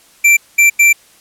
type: tone bursts at uneven times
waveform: square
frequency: 2349 Hz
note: D7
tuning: in tune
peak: -6 dBFS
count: 3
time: 0.24-0.37 / 0.58-0.7 / 0.79-0.93 s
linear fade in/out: 10 ms
effects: white hiss -47 dBFS RMS until 1.2 s + low-pass 12000 Hz 12 dB/octave